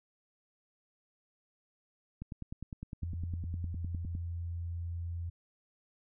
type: click train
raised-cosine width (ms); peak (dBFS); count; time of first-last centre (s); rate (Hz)
5; -28; 20; 2.22-4.151; 9.84
type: tone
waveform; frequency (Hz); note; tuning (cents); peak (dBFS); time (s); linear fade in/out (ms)
sine; 85.3; F2; -40; -35; 3.02-5.3; 10
effects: none